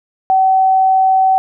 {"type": "tone", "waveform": "sine", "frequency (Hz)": 761, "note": "F#5", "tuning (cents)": 48, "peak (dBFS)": -8, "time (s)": [0.3, 1.38], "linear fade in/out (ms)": 0, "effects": []}